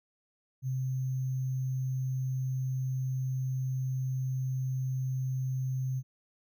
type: tone with sample-and-hold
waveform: sine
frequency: 130 Hz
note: C3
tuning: 11 cents flat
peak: -29 dBFS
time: 0.62-6.03 s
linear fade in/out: 50 ms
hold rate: 6300 Hz
effects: none